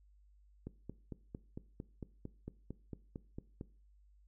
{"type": "click train", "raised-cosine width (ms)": 3, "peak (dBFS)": -30, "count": 14, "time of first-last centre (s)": [0.67, 3.611], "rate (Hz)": 4.42, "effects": ["noise-tail reverb RT60 0.4 s tail -19 dB re dry", "added 50 Hz sine -62 dBFS peak until 4.27 s"]}